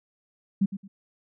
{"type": "tone with echo", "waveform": "sine", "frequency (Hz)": 196, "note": "G3", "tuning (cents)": 0, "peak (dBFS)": -18, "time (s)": [0.61, 0.66], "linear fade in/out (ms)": 10, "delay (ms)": 110, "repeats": 2, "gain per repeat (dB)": -12, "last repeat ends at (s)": 0.88, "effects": []}